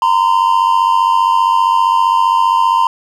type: tone pair together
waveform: triangle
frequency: 928 / 1023.2 Hz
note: A#5 / C6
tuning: -8 / -39 cents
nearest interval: major second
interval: 169 cents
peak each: -10 dBFS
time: 0.02-2.87 s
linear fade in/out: 2 ms
effects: none